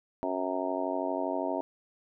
harmonic tone, 92.5 Hz, F#2, in tune, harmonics 3 / 4 / 5 / 6 / 7 / 8 / 9 / 10, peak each -35 / -37 / -41 / -39 / -33 / -41 / -43 / -37 dBFS, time 0.23-1.61 s, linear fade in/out 0 ms, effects none

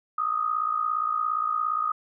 sine tone with amplitude modulation, 1244.5 Hz, D#6, in tune, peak -20 dBFS, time 0.18-1.92 s, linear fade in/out 5 ms, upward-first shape sine, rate 57.3 Hz, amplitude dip 75%, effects none

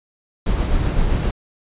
brown noise with tremolo, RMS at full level -17 dBFS, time 0.46-1.31 s, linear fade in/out 5 ms, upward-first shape sine, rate 7.8 Hz, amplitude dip 25%, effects resampled to 8000 Hz

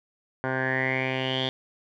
10% pulse tone with low-pass filter sweep, 130.81 Hz, C3, in tune, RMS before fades -27 dBFS, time 0.44-1.49 s, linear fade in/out 0 ms, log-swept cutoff 1400 to 3500 Hz, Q 8.1, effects none

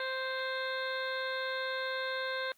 harmonic tone with a mistuned harmonic, 523 Hz, C5, 1 cent flat, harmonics 1 / 2 / 3 / 4 / 5 / 6 / 7 / 8, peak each -37 / -41 / -37 / -44 / -51 / -53 / -43 / -46 dBFS, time 0-2.52 s, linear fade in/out 2 ms, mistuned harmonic 6, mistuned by +81 cents, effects white hiss -68 dBFS RMS until 2.57 s + Opus 32 kbps

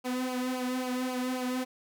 sawtooth tone with flanger, 253.3 Hz, B3, 44 cents sharp, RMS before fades -32 dBFS, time 0.04-1.65 s, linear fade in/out 20 ms, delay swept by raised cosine 0.53 to 2.73 ms, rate 3.7 Hz, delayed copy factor -0.75, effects none

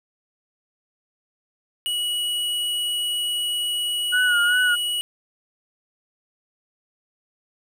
square tone, 2923 Hz, F#7, 22 cents flat, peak -23 dBFS, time 1.86-5.01 s, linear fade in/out 0 ms
sine tone with vibrato, 1453 Hz, F#6, 32 cents flat, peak -17 dBFS, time 4.12-4.76 s, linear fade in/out 20 ms, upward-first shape sine, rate 2.6 Hz, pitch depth 53 cents each way
effects 8-bit

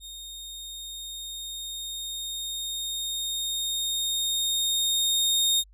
sawtooth tone with level ramp, 3695 Hz, A#7, 16 cents flat, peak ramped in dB -36 to -17 dBFS, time 0-5.64 s, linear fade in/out 50 ms, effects added 49 Hz sine -51 dBFS peak until 5.73 s + resampled to 32000 Hz

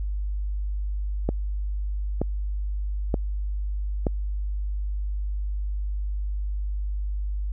click train, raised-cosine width 2 ms, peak -10 dBFS, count 4, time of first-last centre 1.29-4.068 s, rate 1.08 Hz, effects added 50 Hz sine -25 dBFS peak until 7.52 s

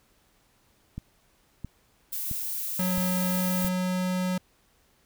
click train, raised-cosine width 5 ms, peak -22 dBFS, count 5, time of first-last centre 0.98-3.647 s, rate 1.5 Hz
violet noise, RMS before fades -32 dBFS, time 2.12-3.69 s, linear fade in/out 10 ms
square tone, 183.3 Hz, F#3, 16 cents flat, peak -26 dBFS, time 2.79-4.38 s, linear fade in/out 5 ms
effects pink hiss -65 dBFS RMS until 5.05 s

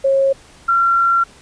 sine tone pair in turn, 543 / 1368.3 Hz, C#5 / F6, -36 / -36 cents, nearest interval octave + major third, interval 1600 cents, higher second, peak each -11 dBFS, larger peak neither, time 0.04-0.33 / 0.68-1.24 s, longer second, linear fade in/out 10 ms, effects pink hiss -45 dBFS RMS until 1.41 s + resampled to 22050 Hz

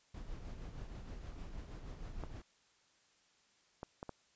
brown noise with tremolo, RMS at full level -44 dBFS, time 0.14-2.42 s, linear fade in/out 5 ms, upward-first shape triangle, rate 6.4 Hz, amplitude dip 55%
clicks, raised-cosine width 1 ms, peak -29 dBFS, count 4, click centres 2.237 / 3.831 / 4.029 / 4.093 s
effects white hiss -71 dBFS RMS until 4.35 s + resampled to 16000 Hz

